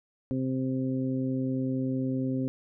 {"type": "harmonic tone", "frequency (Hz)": 130.81, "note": "C3", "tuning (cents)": 0, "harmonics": [1, 2, 3, 4], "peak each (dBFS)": [-32, -28, -39, -39], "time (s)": [0.31, 2.48], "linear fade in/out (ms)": 0, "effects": []}